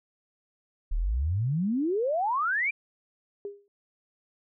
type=exponential sweep; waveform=sine; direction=up; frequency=33.85 to 2431 Hz; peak=-24 dBFS; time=0.91-2.71 s; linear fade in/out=10 ms
type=tone with exponential decay; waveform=sine; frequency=404.6 Hz; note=G#4; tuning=45 cents flat; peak=-30 dBFS; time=3.45-3.68 s; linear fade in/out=1 ms; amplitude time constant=50 ms
effects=none